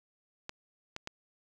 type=clicks; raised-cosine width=0.2 ms; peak=-21 dBFS; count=3; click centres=0.494 / 0.964 / 1.074 s; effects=none